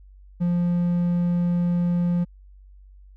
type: tone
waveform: triangle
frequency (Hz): 174.61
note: F3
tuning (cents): 0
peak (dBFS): -17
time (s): 0.4-2.25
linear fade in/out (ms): 20
effects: added 48 Hz sine -45 dBFS peak until 3.16 s